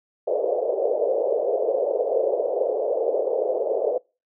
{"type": "band-pass noise", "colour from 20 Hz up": "white", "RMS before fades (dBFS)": -23, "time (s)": [0.27, 3.98], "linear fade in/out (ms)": 5, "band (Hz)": [430, 600], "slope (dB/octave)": 48, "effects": ["noise-tail reverb RT60 0.3 s tail -26 dB re dry"]}